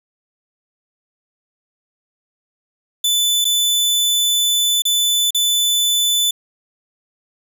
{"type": "tone with dropouts", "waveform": "sawtooth", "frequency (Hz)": 3500, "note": "A7", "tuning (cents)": -10, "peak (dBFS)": -11, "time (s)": [3.04, 6.31], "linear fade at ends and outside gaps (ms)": 5, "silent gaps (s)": [[3.445, 3.451], [4.821, 4.852], [5.307, 5.346]], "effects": []}